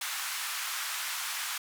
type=band-pass noise; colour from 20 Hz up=pink; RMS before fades=-35 dBFS; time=0.01-1.58 s; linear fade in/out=5 ms; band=1100 to 16000 Hz; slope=24 dB/octave; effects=none